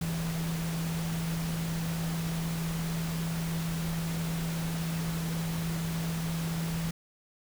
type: tone in noise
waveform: sine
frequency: 164.7 Hz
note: E3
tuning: 1 cent flat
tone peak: -30 dBFS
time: 0.01-6.91 s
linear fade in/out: 5 ms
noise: pink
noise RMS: -39 dBFS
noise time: 0.01-6.91 s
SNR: +6 dB
effects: none